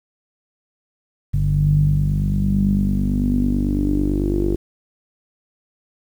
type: tone with low-pass filter sweep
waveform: sawtooth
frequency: 49 Hz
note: G1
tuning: in tune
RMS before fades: -18 dBFS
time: 1.33-4.56 s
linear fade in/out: 10 ms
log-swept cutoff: 130 to 360 Hz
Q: 8.6
effects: 8-bit